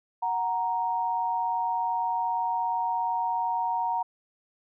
sine tone pair together, 740 / 934.2 Hz, F#5 / A#5, 0 / +3 cents, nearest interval major third, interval 403 cents, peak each -30 / -26 dBFS, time 0.22-4.03 s, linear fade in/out 10 ms, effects none

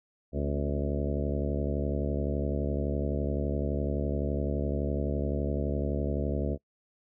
harmonic tone with a mistuned harmonic, 71.8 Hz, D2, 39 cents flat, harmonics 1 / 2 / 3 / 4 / 5 / 6 / 7 / 8 / 9, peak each -31 / -34 / -36 / -37 / -38 / -39 / -39 / -40 / -41 dBFS, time 0.32-6.58 s, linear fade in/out 50 ms, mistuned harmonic 4, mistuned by -60 cents, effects noise-tail reverb RT60 0.1 s tail -24 dB re dry

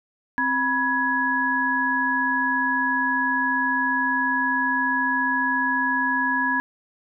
sine tone cluster, 262.9 / 977 / 1674 Hz, C4 / B5 / G#6, +8 / -19 / +13 cents, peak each -28 / -24 / -22 dBFS, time 0.38-6.6 s, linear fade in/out 0 ms, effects none

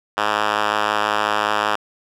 5% pulse tone with band-pass filter, 105.5 Hz, G#2, 28 cents sharp, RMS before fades -20 dBFS, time 0.17-1.76 s, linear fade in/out 10 ms, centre 1600 Hz, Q 0.96, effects none

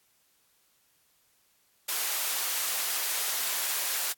white high-pass noise, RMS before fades -30 dBFS, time 1.88-4.13 s, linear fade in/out 10 ms, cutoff 640 Hz, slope 12 dB/octave, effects white hiss -68 dBFS RMS until 4.17 s + AAC 64 kbps

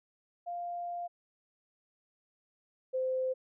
sine tone pair in turn, 698.5 / 517.3 Hz, F5 / C5, 0 / -20 cents, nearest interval perfect fourth, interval 520 cents, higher first, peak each -35 / -29 dBFS, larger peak second, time 0.46-1.08 / 2.93-3.34 s, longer first, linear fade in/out 20 ms, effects none

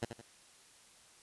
10% pulse tone with echo, 116.54 Hz, A#2, in tune, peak -25 dBFS, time 0.02-0.05 s, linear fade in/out 5 ms, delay 82 ms, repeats 2, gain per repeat -8 dB, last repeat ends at 0.214 s, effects white hiss -61 dBFS RMS until 1.22 s + resampled to 24000 Hz

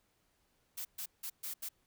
blue noise bursts at uneven times, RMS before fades -41 dBFS, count 5, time 0.77-0.85 / 0.98-1.06 / 1.23-1.3 / 1.43-1.54 / 1.62-1.69 s, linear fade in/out 10 ms, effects pink hiss -75 dBFS RMS until 1.86 s

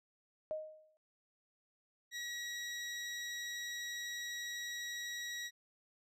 sine tone with exponential decay, 622.3 Hz, D#5, in tune, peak -34 dBFS, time 0.51-0.97 s, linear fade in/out 0 ms, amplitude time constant 100 ms
20% pulse tone, 1914 Hz, A#6, 45 cents sharp, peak -35 dBFS, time 2.11-5.51 s, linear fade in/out 50 ms
effects low-pass 12000 Hz 12 dB/octave

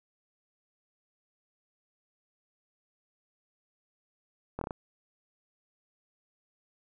slowing click train, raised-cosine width 1 ms, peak -21 dBFS, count 5, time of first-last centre 4.59-4.708 s, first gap 23 ms, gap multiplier 1.17, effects none

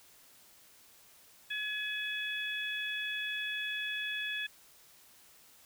harmonic tone, 848 Hz, G#5, 36 cents sharp, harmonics 2 / 3 / 4, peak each -37 / -39 / -39 dBFS, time 1.5-4.47 s, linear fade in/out 10 ms, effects white hiss -60 dBFS RMS until 5.65 s

